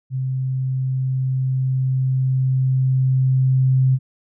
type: tone with level ramp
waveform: sine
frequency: 130.81 Hz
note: C3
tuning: in tune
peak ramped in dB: -20 to -12 dBFS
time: 0.1-3.99 s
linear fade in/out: 50 ms
effects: none